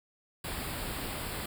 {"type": "band-stop noise", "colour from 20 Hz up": "pink", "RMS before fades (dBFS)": -37, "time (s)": [0.44, 1.46], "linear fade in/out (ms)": 5, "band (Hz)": [5100, 7400], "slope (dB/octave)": 96, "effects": []}